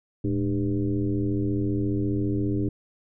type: tone with frequency modulation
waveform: sine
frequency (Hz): 207.7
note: G#3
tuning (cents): 0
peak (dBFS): -22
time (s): 0.24-2.69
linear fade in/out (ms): 5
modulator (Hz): 94.7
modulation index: 1.8
effects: none